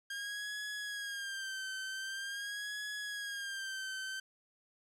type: tone with vibrato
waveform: sawtooth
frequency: 1610 Hz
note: G6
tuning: 46 cents sharp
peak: -35 dBFS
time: 0.1-4.2 s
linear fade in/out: 5 ms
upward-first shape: sine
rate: 0.45 Hz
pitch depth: 77 cents each way
effects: low-pass 10000 Hz 12 dB/octave + 11-bit